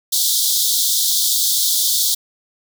pink high-pass noise, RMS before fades -17 dBFS, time 0.12-2.15 s, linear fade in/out 10 ms, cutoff 3400 Hz, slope 96 dB/octave, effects none

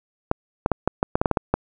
clicks, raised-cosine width 1 ms, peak -4 dBFS, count 11, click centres 0.314 / 0.661 / 0.717 / 0.876 / 1.029 / 1.155 / 1.215 / 1.258 / 1.313 / 1.372 / 1.54 s, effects none

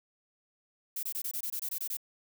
violet noise bursts, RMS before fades -35 dBFS, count 11, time 0.96-1.971 s, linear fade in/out 5 ms, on 71 ms, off 23 ms, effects none

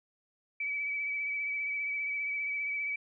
sine tone with vibrato, 2291 Hz, D7, 44 cents flat, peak -31 dBFS, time 0.6-2.96 s, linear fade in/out 5 ms, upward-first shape triangle, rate 15 Hz, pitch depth 30 cents each way, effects none

